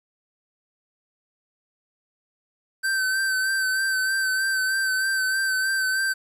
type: tone with vibrato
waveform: square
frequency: 1546 Hz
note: G6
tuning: 24 cents flat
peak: -22 dBFS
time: 2.83-6.14 s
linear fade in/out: 20 ms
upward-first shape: sine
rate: 3.2 Hz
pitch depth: 28 cents each way
effects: resampled to 32000 Hz + 9-bit